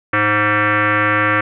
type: tone with frequency modulation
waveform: sine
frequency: 107.4 Hz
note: A2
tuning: 41 cents flat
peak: -12 dBFS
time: 0.13-1.41 s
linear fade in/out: 5 ms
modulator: 419 Hz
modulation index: 4.8
effects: none